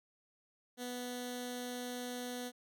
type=tone with notch filter; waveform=10% pulse; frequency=246.8 Hz; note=B3; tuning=1 cent flat; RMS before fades=-42 dBFS; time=0.77-2.52 s; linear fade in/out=50 ms; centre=1100 Hz; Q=0.82; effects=none